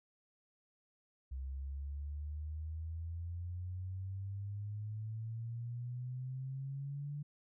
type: exponential sweep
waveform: sine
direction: up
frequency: 65.41 to 146.83 Hz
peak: -39 dBFS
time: 1.31-7.23 s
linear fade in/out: 10 ms
effects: none